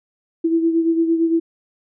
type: beating tone pair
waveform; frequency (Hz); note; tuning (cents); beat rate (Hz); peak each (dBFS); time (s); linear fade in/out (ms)
sine; 329 / 337.8; E4 / E4; -3 / +42; 8.8; -15 / -23; 0.44-1.4; 10
effects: none